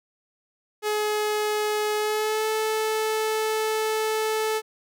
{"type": "tone with pitch glide", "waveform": "sawtooth", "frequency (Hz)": [423.3, 436.2], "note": ["G#4", "A4"], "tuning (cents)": [33, -15], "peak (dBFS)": -19, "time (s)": [0.82, 4.62], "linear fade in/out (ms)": 50, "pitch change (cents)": 52, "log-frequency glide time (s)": [1.97, 2.47], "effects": []}